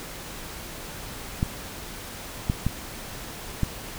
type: clicks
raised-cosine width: 5 ms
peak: -10 dBFS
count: 4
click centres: 1.429 / 2.499 / 2.666 / 3.633 s
effects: pink hiss -38 dBFS RMS until 3.98 s